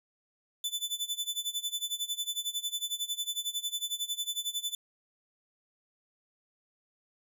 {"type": "tone with tremolo", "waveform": "sawtooth", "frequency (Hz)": 3500, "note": "A7", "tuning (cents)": -10, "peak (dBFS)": -26, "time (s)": [0.64, 4.75], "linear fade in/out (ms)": 2, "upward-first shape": "sine", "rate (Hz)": 11, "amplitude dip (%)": 90, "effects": []}